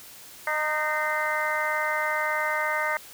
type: harmonic tone with a mistuned harmonic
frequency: 307 Hz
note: D#4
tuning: 23 cents flat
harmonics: 2 / 3 / 4 / 5 / 6 / 7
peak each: -31 / -31 / -31 / -31 / -31 / -31 dBFS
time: 0.47-2.97 s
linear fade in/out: 2 ms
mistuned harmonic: 7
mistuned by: -62 cents
effects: white hiss -46 dBFS RMS until 3.13 s